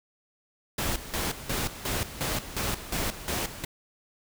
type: noise with tremolo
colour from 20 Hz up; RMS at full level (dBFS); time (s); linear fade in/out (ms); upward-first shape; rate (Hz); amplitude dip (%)
pink; -29; 0.78-3.65; 5; square; 2.8; 75
effects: none